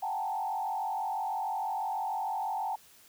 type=tone with frequency modulation; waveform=sine; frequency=823 Hz; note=G#5; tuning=16 cents flat; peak=-30 dBFS; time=0.02-2.76 s; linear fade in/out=10 ms; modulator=46.2 Hz; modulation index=1.8; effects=white hiss -58 dBFS RMS until 3.08 s